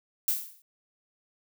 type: noise with exponential decay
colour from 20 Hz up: violet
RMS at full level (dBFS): -23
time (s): 0.28-0.62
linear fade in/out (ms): 2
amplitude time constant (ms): 72
effects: none